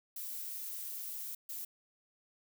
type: noise bursts at uneven times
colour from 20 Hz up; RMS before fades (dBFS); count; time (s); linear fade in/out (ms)
violet; -42; 2; 0.16-1.35 / 1.49-1.65; 5
effects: none